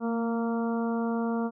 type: harmonic tone with a mistuned harmonic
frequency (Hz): 231.6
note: A#3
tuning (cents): -11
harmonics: 1 / 2 / 3 / 4 / 5 / 6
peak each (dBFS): -27 / -33 / -37 / -39 / -41 / -43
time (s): 0-1.51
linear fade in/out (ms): 50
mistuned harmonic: 1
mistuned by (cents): -20
effects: none